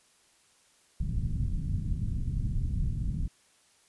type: low-pass noise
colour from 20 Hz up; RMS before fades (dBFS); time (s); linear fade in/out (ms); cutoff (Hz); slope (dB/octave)
pink; -30; 1-3.28; 5; 180; 24
effects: white hiss -64 dBFS RMS until 3.88 s + resampled to 24000 Hz